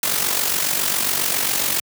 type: noise with amplitude modulation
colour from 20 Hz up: white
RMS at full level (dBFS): -18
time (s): 0.03-1.8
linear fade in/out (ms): 2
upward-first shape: sine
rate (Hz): 47.3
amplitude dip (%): 60
effects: high-pass 100 Hz 12 dB/octave